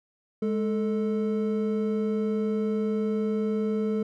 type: tone pair together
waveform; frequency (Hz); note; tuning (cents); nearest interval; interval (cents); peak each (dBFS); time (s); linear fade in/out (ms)
triangle; 209.6 / 440; G#3 / A4; +16 / 0; octave + minor second; 1284; -24 / -26; 0.42-4.03; 5
effects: none